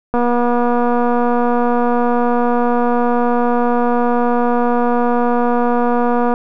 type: click train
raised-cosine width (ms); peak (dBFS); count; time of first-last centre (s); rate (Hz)
1; -4; 1495; 0.14-6.339; 241
effects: none

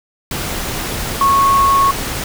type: tone in noise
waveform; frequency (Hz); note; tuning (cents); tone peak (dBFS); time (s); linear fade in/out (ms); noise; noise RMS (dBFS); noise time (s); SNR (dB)
sine; 1101; C#6; -12; -9; 1.21-1.91; 2; pink; -22; 0.31-2.24; +10
effects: none

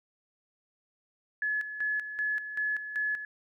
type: tone with tremolo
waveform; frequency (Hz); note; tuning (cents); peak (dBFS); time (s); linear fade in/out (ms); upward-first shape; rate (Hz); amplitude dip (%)
sine; 1707; G#6; +47; -27; 1.42-3.25; 2; square; 2.6; 65
effects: none

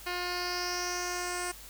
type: tone with low-pass filter sweep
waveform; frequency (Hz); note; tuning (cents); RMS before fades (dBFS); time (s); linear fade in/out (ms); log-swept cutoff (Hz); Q
10% pulse; 356.2; F4; +34; -34; 0.06-1.52; 10; 3800 to 8500; 4.4
effects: added 50 Hz sine -52 dBFS peak until 1.69 s + white hiss -49 dBFS RMS until 1.69 s

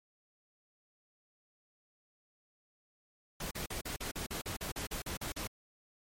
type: noise bursts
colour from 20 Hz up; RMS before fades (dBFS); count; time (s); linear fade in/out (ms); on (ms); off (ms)
pink; -39; 14; 3.4-5.473; 5; 110; 41
effects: MP3 64 kbps

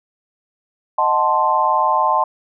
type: chord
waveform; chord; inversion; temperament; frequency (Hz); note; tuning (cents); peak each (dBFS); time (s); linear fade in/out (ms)
sine; D# diminished seventh; none; equal; 622.3 / 740 / 880 / 1046.5; D#5 / F#5 / A5 / C6; 0 / 0 / 0 / 0; -22 / -22 / -17 / -17; 0.98-2.24; 5
effects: none

